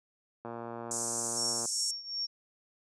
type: click train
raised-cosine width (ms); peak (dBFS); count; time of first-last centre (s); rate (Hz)
1; -26; 142; 0.45-1.655; 117
type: band-pass noise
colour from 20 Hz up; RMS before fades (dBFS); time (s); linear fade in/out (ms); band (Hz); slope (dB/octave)
pink; -35; 0.91-1.91; 2; 6200 to 9000; 48
type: tone with tremolo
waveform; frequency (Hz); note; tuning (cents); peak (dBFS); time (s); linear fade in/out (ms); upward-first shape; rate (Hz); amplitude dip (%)
sine; 5510; F8; -24; -30; 1.36-2.27; 20; triangle; 2.6; 85
effects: high-pass 150 Hz 12 dB/octave